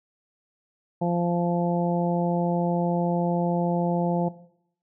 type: harmonic tone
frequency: 173.4 Hz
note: F3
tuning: 12 cents flat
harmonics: 1 / 2 / 3 / 4 / 5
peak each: -24 / -30 / -30 / -30 / -32 dBFS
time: 1.01-4.29 s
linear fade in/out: 10 ms
effects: noise-tail reverb RT60 0.7 s tail -17 dB re dry